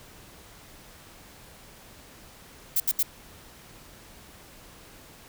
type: noise bursts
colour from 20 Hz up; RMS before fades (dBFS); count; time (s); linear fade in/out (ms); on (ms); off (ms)
violet; -23; 3; 2.76-3.029; 5; 41; 73
effects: pink hiss -50 dBFS RMS until 5.28 s